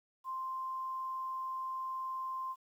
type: tone with quantisation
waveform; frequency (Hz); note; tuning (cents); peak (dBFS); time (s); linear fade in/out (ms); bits
sine; 1046.5; C6; 0; -36; 0.24-2.56; 50; 11
effects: none